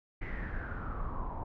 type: noise with low-pass filter sweep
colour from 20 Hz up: brown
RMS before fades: -37 dBFS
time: 0.21-1.44 s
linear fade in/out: 10 ms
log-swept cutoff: 2100 to 900 Hz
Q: 7.8
effects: none